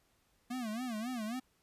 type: tone with vibrato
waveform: square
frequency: 233.5 Hz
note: A#3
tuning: 3 cents sharp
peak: -37 dBFS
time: 0.5-1.4 s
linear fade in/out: 10 ms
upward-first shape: sine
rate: 3.7 Hz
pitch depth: 170 cents each way
effects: pink hiss -73 dBFS RMS until 1.62 s + resampled to 32000 Hz